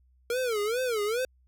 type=tone with vibrato; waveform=square; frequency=460 Hz; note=A#4; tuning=23 cents flat; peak=-27 dBFS; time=0.3-1.25 s; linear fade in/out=2 ms; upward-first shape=sine; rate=2.4 Hz; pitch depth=200 cents each way; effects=added 63 Hz sine -60 dBFS peak until 1.47 s